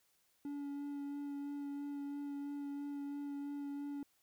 triangle tone with vibrato, 284.8 Hz, C#4, 47 cents sharp, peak -38 dBFS, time 0.45-4.03 s, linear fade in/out 2 ms, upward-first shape sine, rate 3 Hz, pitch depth 13 cents each way, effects white hiss -75 dBFS RMS until 4.22 s

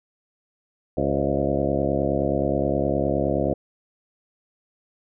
harmonic tone with a mistuned harmonic, 69.6 Hz, C#2, 8 cents sharp, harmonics 1 / 2 / 3 / 4 / 5 / 6 / 7 / 8 / 9 / 10, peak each -31 / -29 / -30 / -28 / -28 / -31 / -29 / -29 / -28 / -33 dBFS, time 0.97-3.54 s, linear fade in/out 5 ms, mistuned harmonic 7, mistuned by +69 cents, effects none

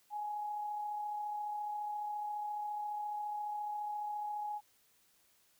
sine tone with amplitude modulation, 836 Hz, G#5, 11 cents sharp, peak -35 dBFS, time 0.1-4.61 s, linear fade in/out 50 ms, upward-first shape sine, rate 34.5 Hz, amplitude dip 30%, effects white hiss -70 dBFS RMS until 5.59 s

